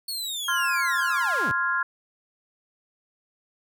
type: linear sweep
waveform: sawtooth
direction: down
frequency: 4434 to 73.42 Hz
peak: -26 dBFS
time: 0.08-1.52 s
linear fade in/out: 5 ms
type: chord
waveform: sine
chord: F minor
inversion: second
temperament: equal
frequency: 1046.5 / 1396.9 / 1661.2 Hz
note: C6 / F6 / Ab6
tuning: 0 / 0 / 0 cents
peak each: -28 / -25 / -27 dBFS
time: 0.48-1.83 s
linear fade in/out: 5 ms
effects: none